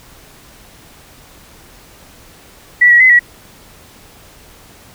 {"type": "tone with pitch steps", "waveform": "sine", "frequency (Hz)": [1953, 1918, 2035, 1929], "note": ["B6", "A#6", "C7", "B6"], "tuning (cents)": [-20, 49, -49, -41], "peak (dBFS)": -4, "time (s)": [2.81, 3.194], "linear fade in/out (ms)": 10, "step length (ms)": 96, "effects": ["pink hiss -42 dBFS RMS until 4.94 s"]}